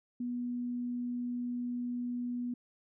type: tone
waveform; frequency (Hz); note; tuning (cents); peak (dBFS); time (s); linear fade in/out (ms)
sine; 243.9; B3; -21; -33; 0.2-2.54; 5
effects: none